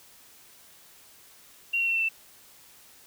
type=tone with pitch steps; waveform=sine; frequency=2754 / 2732 / 2710 / 2688 / 2666 Hz; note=F7 / F7 / E7 / E7 / E7; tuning=-25 / -39 / +47 / +33 / +19 cents; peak=-23 dBFS; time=1.73-2.09 s; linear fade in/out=10 ms; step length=72 ms; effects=white hiss -54 dBFS RMS until 3.06 s